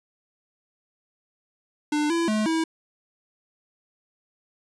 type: tone with pitch steps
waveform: square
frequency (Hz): 298.5 / 335.6 / 214.7 / 323.9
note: D4 / E4 / A3 / E4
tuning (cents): +28 / +31 / -42 / -30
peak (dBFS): -22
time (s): 1.92-2.64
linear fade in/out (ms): 5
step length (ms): 180
effects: resampled to 22050 Hz